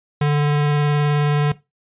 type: tone with vibrato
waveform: square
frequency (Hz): 147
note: D3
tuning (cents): +2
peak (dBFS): -15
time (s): 0.21-1.52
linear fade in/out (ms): 5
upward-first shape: square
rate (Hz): 19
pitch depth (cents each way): 8
effects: noise-tail reverb RT60 0.2 s tail -17 dB re dry + resampled to 8000 Hz